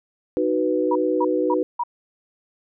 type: chord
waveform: sine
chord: B major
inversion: first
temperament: just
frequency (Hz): 308.7 / 370.4 / 493.9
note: D#4 / F#4 / B4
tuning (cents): -14 / +2 / 0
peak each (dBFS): -23 / -23 / -22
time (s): 0.37-1.63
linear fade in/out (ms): 0
type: tone bursts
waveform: sine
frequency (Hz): 960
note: B5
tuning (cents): -49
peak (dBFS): -20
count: 4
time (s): 0.91-1.836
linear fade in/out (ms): 5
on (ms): 44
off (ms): 250
effects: none